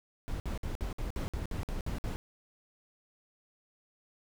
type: noise bursts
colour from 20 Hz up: brown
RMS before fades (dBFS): -35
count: 11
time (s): 0.28-2.16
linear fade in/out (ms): 0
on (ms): 120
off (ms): 56
effects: none